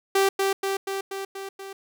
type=tone with echo; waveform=sawtooth; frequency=390.1 Hz; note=G4; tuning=8 cents flat; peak=-14 dBFS; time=0.15-0.29 s; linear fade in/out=5 ms; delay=240 ms; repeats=6; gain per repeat=-3 dB; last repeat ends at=1.73 s; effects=none